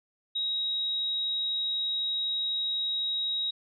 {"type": "tone", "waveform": "sine", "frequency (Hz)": 3807, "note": "A#7", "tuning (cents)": 36, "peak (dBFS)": -27, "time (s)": [0.35, 3.51], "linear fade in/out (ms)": 10, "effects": []}